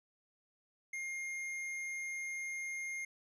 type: tone with hard clipping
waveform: triangle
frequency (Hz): 2126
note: C7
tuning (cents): +27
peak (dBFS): -40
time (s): 0.93-3.05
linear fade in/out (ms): 5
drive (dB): 12
effects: none